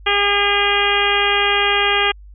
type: harmonic tone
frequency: 405.5 Hz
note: G#4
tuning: 41 cents flat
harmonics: 1 / 2 / 3 / 4 / 5 / 6 / 7 / 8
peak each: -22 / -22 / -22 / -22 / -22 / -22 / -22 / -22 dBFS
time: 0.06-2.12 s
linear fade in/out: 10 ms
effects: added 50 Hz sine -37 dBFS peak until 2.34 s